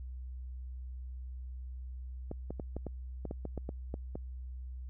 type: clicks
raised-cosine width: 2 ms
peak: -25 dBFS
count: 12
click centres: 2.314 / 2.506 / 2.598 / 2.766 / 2.867 / 3.253 / 3.311 / 3.453 / 3.577 / 3.691 / 3.941 / 4.155 s
effects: added 63 Hz sine -40 dBFS peak until 4.89 s